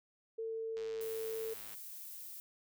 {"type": "tone with pitch glide", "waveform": "sine", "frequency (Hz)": [449.1, 446.3], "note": ["A4", "A4"], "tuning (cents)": [35, 25], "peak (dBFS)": -37, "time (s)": [0.38, 1.54], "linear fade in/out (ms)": 10, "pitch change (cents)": -10, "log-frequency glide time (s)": [0.52, 1.27]}
{"type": "click train", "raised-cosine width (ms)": 0.2, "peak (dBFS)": -36, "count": 104, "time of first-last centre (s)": [0.77, 1.742], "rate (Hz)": 106}
{"type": "noise", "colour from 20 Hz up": "violet", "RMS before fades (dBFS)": -48, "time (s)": [1.01, 2.4], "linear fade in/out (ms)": 0}
{"effects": []}